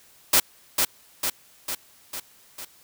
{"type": "noise with echo", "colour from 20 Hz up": "white", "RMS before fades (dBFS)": -17, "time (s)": [0.33, 0.4], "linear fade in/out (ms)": 5, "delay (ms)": 450, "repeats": 5, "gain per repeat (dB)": -4, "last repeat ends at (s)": 2.65, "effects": ["white hiss -55 dBFS RMS until 2.83 s"]}